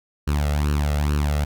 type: tone with flanger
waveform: sawtooth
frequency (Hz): 73.42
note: D2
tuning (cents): 0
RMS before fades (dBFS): -21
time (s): 0.27-1.45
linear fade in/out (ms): 10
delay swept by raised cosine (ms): 0.7 to 1.54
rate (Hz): 2.3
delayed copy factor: +0.75
effects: none